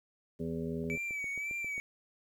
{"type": "harmonic tone", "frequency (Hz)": 82, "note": "E2", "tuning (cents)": -9, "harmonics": [1, 2, 3, 5, 6, 7], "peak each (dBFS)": [-46, -38, -38, -39, -48, -48], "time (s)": [0.39, 0.97], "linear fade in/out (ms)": 20}
{"type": "click train", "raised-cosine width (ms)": 2, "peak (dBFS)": -36, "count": 8, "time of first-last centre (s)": [0.84, 1.78], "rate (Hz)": 7.45}
{"type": "tone with vibrato", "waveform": "triangle", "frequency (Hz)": 2299, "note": "D7", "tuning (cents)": -37, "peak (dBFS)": -33, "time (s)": [0.9, 1.8], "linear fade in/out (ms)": 0, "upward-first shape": "sine", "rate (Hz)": 1.9, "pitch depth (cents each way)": 54}
{"effects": ["11-bit"]}